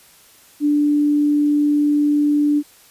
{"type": "tone", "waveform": "sine", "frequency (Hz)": 293.7, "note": "D4", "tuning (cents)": 0, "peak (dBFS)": -13, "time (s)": [0.6, 2.63], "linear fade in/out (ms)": 50, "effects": ["white hiss -49 dBFS RMS until 2.9 s", "resampled to 32000 Hz"]}